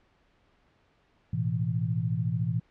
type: chord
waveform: sine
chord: A suspended second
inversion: none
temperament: just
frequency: 110 / 123.75 / 165 Hz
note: A2 / B2 / E3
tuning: 0 / +4 / +2 cents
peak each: -30 dBFS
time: 1.33-2.6 s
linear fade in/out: 5 ms
effects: pink hiss -66 dBFS RMS until 2.7 s + low-pass 3000 Hz 12 dB/octave